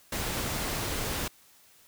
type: noise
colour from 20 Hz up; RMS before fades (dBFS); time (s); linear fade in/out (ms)
pink; -32; 0.12-1.28; 5
effects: white hiss -59 dBFS RMS until 1.87 s